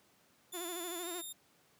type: tone with pitch glide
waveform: 5% pulse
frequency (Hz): 3520 to 3665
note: A7 to A#7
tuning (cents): 0 to -30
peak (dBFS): -36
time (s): 0.52-1.33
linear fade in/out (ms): 10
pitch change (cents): +70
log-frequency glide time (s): 1-1.06
type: tone with vibrato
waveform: sawtooth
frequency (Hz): 349.2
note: F4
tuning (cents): 0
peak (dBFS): -37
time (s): 0.53-1.22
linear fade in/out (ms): 20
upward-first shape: sine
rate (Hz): 13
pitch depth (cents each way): 82
effects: pink hiss -68 dBFS RMS until 1.79 s + high-pass 150 Hz 12 dB/octave